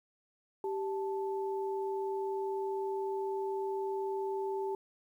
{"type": "tone pair together", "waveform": "sine", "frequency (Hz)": [390.2, 876], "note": ["G4", "A5"], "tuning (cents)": [-8, -8], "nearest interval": "octave + major second", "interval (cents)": 1400, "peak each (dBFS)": [-33, -39], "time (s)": [0.64, 4.75], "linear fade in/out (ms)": 2, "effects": ["11-bit"]}